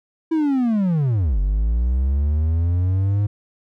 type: linear two-way sweep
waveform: triangle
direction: down then up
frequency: 329.6 to 46.25 to 104.2 Hz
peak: -14 dBFS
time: 0.31-3.27 s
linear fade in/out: 10 ms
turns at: 1.39 s
effects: none